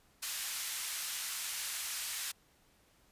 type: band-pass noise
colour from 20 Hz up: white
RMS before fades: -39 dBFS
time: 0.22-2.32 s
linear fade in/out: 10 ms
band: 1400 to 12000 Hz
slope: 12 dB/octave
effects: pink hiss -68 dBFS RMS until 3.11 s + resampled to 32000 Hz